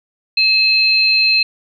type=tone pair together; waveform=sine; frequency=2586 / 4149 Hz; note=E7 / C8; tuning=-34 / -15 cents; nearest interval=minor sixth; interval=819 cents; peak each=-13 dBFS; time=0.37-1.43 s; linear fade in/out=5 ms; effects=none